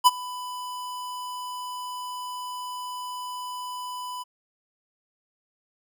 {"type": "tone with ADSR envelope", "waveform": "square", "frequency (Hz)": 996, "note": "B5", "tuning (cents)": 14, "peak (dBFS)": -11, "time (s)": [0.04, 4.24], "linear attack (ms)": 28, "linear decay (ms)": 30, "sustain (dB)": -22, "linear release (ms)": 22, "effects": []}